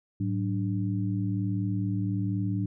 sine tone cluster, 107.4 / 188.6 / 292.8 Hz, A2 / F#3 / D4, -41 / +33 / -5 cents, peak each -28 / -31 / -33 dBFS, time 0.2-2.66 s, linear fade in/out 5 ms, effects none

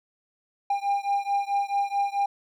triangle beating tone pair, 800 / 804.6 Hz, G5 / G5, +35 / +45 cents, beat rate 4.6 Hz, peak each -24 / -25 dBFS, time 0.7-2.26 s, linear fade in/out 5 ms, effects none

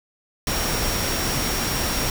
sine tone in noise, 5588 Hz, F8, in tune, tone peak -30 dBFS, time 0.47-2.1 s, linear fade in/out 2 ms, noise pink, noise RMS -24 dBFS, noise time 0.47-2.1 s, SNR -9 dB, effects none

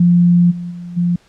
sine tone with level steps, 174.61 Hz, F3, in tune, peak -7 / -22 / -26 / -12 dBFS, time 0-1.16 s, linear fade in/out 5 ms, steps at 0.5 / 0.7 / 0.96 s, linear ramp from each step 20 ms, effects pink hiss -52 dBFS RMS until 1.28 s + low-pass 7000 Hz 12 dB/octave

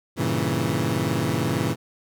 20% pulse chord, G diminished seventh, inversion none, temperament equal, 98 / 116.54 / 138.59 / 164.81 Hz, G2 / Bb2 / Db3 / Fb3, 0 / 0 / 0 / 0 cents, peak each -25 / -22 / -22 / -22 dBFS, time 0.16-1.76 s, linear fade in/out 50 ms, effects none

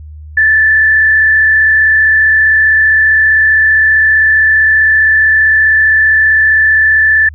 sine tone with frequency modulation, 1753 Hz, A6, 7 cents flat, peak -5 dBFS, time 0.37-7.29 s, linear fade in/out 5 ms, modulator 35.3 Hz, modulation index 0.74, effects added 76 Hz sine -27 dBFS peak until 7.34 s

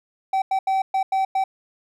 triangle tone bursts at uneven times, 769 Hz, G5, 33 cents flat, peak -16 dBFS, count 6, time 0.33-0.42 / 0.51-0.59 / 0.67-0.82 / 0.94-1.03 / 1.12-1.25 / 1.35-1.44 s, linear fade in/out 5 ms, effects none

